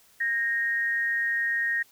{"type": "tone pair together", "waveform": "sine", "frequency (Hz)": [1617.8, 1864.7], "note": ["G#6", "A#6"], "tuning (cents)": [-46, 0], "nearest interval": "major second", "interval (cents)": 246, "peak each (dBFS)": [-33, -24], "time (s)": [0.2, 1.83], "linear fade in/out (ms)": 10, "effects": ["white hiss -59 dBFS RMS until 1.91 s"]}